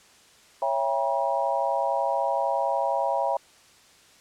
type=chord; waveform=sine; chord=C# diminished seventh; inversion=none; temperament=just; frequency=554.4 / 665.2 / 798.3 / 957.9 Hz; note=C#5 / E5 / G5 / Bb5; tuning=0 / +16 / +31 / +47 cents; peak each=-28 dBFS; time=0.62-3.37 s; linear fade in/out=2 ms; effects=white hiss -55 dBFS RMS until 4.2 s + low-pass 8000 Hz 12 dB/octave